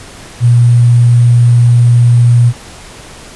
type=tone with sample-and-hold; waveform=sine; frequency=120 Hz; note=B2; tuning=49 cents flat; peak=-3 dBFS; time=0.4-2.53 s; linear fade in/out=50 ms; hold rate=8820 Hz; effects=pink hiss -32 dBFS RMS until 3.35 s + resampled to 24000 Hz